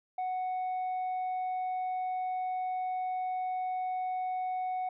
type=tone; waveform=sine; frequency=740 Hz; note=F#5; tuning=in tune; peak=-28 dBFS; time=0.18-4.89 s; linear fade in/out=5 ms; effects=tanh soft clip ceiling -30 dBFS